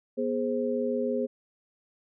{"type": "tone cluster", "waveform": "sine", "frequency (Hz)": [243.6, 417.5, 524], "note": ["B3", "G#4", "C5"], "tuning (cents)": [-24, 9, 2], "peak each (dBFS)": -30, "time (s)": [0.17, 1.27], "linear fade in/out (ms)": 20, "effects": []}